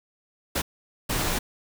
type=noise bursts at uneven times; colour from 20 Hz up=pink; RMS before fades=-26 dBFS; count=2; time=0.55-0.62 / 1.09-1.39 s; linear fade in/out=10 ms; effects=none